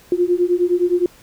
sine beating tone pair, 349.2 / 358.9 Hz, F4 / F4, 0 / +47 cents, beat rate 9.7 Hz, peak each -17 dBFS, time 0.12-1.06 s, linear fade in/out 2 ms, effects pink hiss -48 dBFS RMS until 1.22 s

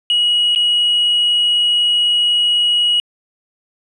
triangle tone with dropouts, 2906 Hz, F#7, 32 cents flat, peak -9 dBFS, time 0.1-3 s, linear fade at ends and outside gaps 1 ms, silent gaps 0.55-0.559 s, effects tanh soft clip ceiling -7 dBFS + resampled to 22050 Hz

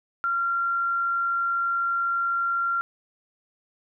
sine tone, 1378 Hz, F6, 24 cents flat, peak -22 dBFS, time 0.24-2.81 s, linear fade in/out 0 ms, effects none

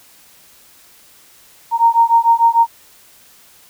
sine beating tone pair, 922 / 928.7 Hz, A#5 / A#5, -19 / -7 cents, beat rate 6.7 Hz, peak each -12 dBFS, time 1.71-2.67 s, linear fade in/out 50 ms, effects white hiss -47 dBFS RMS until 3.69 s

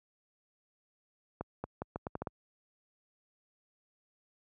accelerating click train, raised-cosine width 1 ms, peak -22 dBFS, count 8, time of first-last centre 1.41-2.272 s, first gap 230 ms, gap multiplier 0.78, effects high-pass 60 Hz 12 dB/octave

